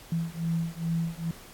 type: beating tone pair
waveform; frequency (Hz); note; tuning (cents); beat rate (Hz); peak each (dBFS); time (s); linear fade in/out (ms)
sine; 164.81 / 167.21; E3 / E3; 0 / +25; 2.4; -30; 0.12-1.31; 2
effects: pink hiss -49 dBFS RMS until 1.53 s + AAC 64 kbps